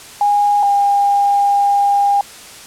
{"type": "tone pair in turn", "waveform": "sine", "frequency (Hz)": [820, 806.4], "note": ["G#5", "G5"], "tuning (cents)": [-22, 49], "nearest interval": "unison", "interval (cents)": 29, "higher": "first", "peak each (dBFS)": -10, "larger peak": "neither", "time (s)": [[0.21, 0.63], [0.63, 2.21]], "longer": "second", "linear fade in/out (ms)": 2, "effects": ["white hiss -36 dBFS RMS until 2.66 s", "low-pass 10000 Hz 12 dB/octave"]}